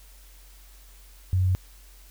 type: tone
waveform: sine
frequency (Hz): 92.5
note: F#2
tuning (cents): 0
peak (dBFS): -19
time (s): 1.33-1.55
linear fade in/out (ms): 0
effects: added 46 Hz sine -48 dBFS peak until 2.1 s + white hiss -55 dBFS RMS until 2.1 s